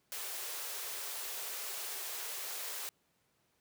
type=high-pass noise; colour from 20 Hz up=white; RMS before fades=-41 dBFS; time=0.12-2.89 s; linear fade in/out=0 ms; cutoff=360 Hz; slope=96 dB/octave; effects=pink hiss -75 dBFS RMS until 3.6 s + high-pass 100 Hz 12 dB/octave